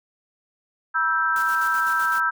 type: chord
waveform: sine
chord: E minor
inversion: second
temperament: equal with one note detuned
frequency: 966.3 / 1318.5 / 1568 Hz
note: B5 / E6 / G6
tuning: -38 / 0 / 0 cents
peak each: -28 / -22 / -22 dBFS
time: 0.94-2.31 s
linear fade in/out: 20 ms
type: noise with tremolo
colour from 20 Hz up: white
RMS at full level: -38 dBFS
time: 1.36-2.2 s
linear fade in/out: 2 ms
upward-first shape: square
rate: 7.9 Hz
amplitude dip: 50%
effects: none